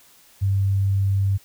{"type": "tone", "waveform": "sine", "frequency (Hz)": 98, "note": "G2", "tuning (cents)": 0, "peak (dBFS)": -17, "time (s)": [0.41, 1.38], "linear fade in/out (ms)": 20, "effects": ["white hiss -53 dBFS RMS until 1.44 s"]}